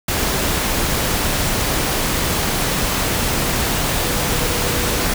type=tone in noise; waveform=sine; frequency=489.3 Hz; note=B4; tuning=16 cents flat; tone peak=-29 dBFS; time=4.02-5.07 s; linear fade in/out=5 ms; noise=pink; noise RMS=-19 dBFS; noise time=0.08-5.14 s; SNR=-13 dB; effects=none